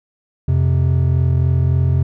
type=tone pair together; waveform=triangle; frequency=87.31 / 130.82 Hz; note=F2 / C3; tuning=0 / 0 cents; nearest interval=perfect fifth; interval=700 cents; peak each=-13 dBFS; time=0.48-2.03 s; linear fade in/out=5 ms; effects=none